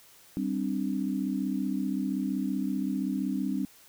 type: chord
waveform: sine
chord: G suspended fourth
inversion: none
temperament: equal with one note detuned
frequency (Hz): 196 / 261.6 / 297.1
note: G3 / C4 / D4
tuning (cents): 0 / 0 / +20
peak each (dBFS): -31 / -31 / -33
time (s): 0.37-3.65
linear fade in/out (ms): 0
effects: white hiss -56 dBFS RMS until 3.88 s